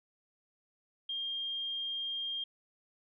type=tone; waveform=sine; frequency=3211 Hz; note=G7; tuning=41 cents sharp; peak=-34 dBFS; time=1.09-2.44 s; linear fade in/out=5 ms; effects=none